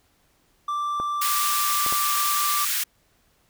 triangle tone, 1174.7 Hz, D6, in tune, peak -22 dBFS, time 0.68-2.65 s, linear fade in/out 5 ms
clicks, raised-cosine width 1 ms, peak -18 dBFS, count 3, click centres 1 / 1.864 / 1.925 s
white high-pass noise, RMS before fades -25 dBFS, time 1.21-2.84 s, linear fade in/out 10 ms, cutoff 1300 Hz, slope 24 dB/octave
effects pink hiss -64 dBFS RMS until 3.49 s

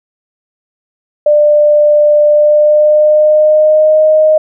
sine tone with pitch glide, 595 to 620.6 Hz, D5 to D#5, +22 to -5 cents, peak -4 dBFS, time 1.26-4.38 s, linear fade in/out 5 ms, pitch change +73 cents, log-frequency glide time 2.28-4.02 s, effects none

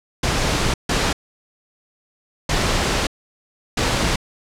pink noise bursts at uneven times, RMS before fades -19 dBFS, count 4, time 0.23-0.74 / 0.89-1.13 / 2.49-3.07 / 3.77-4.16 s, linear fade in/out 5 ms, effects low-pass 7000 Hz 12 dB/octave

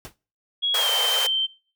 pink noise with exponential decay, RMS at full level -34 dBFS, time 0.05-0.16 s, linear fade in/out 0 ms, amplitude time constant 22 ms
sine tone with pitch glide, 3322 to 3117 Hz, G#7 to G7, 0 to -11 cents, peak -20 dBFS, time 0.62-1.47 s, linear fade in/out 20 ms, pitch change -111 cents, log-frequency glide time 0.76-0.89 s
pink high-pass noise, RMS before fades -27 dBFS, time 0.74-1.27 s, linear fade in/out 5 ms, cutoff 450 Hz, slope 96 dB/octave
effects noise-tail reverb RT60 0.4 s tail -24 dB re dry

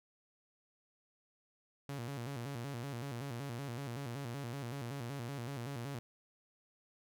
sawtooth tone with vibrato, 128.9 Hz, C3, 26 cents flat, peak -36 dBFS, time 1.89-5.99 s, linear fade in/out 0 ms, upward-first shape square, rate 5.3 Hz, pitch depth 150 cents each way, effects none

